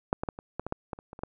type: clicks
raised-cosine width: 1 ms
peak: -10 / -16 / -16 / -26 / -17 / -20 / -15 / -19 / -30 / -28 / -29 / -18 dBFS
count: 12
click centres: 0.129 / 0.235 / 0.288 / 0.389 / 0.596 / 0.666 / 0.724 / 0.932 / 0.989 / 1.131 / 1.191 / 1.235 s
effects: none